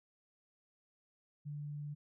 sine tone, 146.83 Hz, D3, in tune, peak -40 dBFS, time 1.45-1.95 s, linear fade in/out 20 ms, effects none

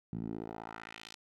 10% pulse tone with band-pass filter sweep, 55.4 Hz, A1, 13 cents sharp, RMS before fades -43 dBFS, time 0.13-1.15 s, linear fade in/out 0 ms, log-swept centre 160 to 4800 Hz, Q 1.6, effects none

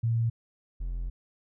sine / triangle tone pair in turn, 115.2 / 43.15 Hz, A#2 / F1, -20 / -20 cents, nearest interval octave + perfect fourth, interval 1700 cents, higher first, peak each -23 / -28 dBFS, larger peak first, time 0.03-0.3 / 0.8-1.1 s, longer second, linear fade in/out 10 ms, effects none

